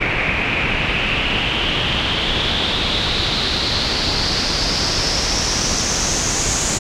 pink noise with low-pass filter sweep, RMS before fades -19 dBFS, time 0-6.79 s, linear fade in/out 20 ms, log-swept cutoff 2300 to 7000 Hz, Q 5.2, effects none

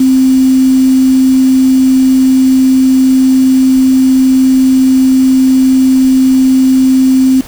sine tone with quantisation, 261.6 Hz, C4, in tune, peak -4 dBFS, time 0-7.41 s, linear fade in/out 5 ms, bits 4, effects pink hiss -31 dBFS RMS until 7.47 s

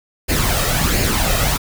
pink noise with flanger, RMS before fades -17 dBFS, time 0.28-1.58 s, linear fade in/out 20 ms, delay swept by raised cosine 0.42 to 1.62 ms, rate 1.4 Hz, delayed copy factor +0.55, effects none

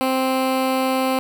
15% pulse tone with notch filter, 261.8 Hz, C4, 1 cent sharp, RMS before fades -20 dBFS, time 0.01-1.19 s, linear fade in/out 0 ms, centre 6400 Hz, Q 1.5, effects none

